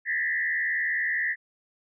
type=tone with frequency modulation; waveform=sine; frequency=1864.7 Hz; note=A#6; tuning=in tune; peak=-24 dBFS; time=0.05-1.36 s; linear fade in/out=50 ms; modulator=79.5 Hz; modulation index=1.7; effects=none